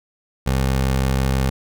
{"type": "tone", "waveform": "20% pulse", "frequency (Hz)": 66.1, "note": "C2", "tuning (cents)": 18, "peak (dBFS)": -12, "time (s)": [0.46, 1.5], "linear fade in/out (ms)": 10, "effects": []}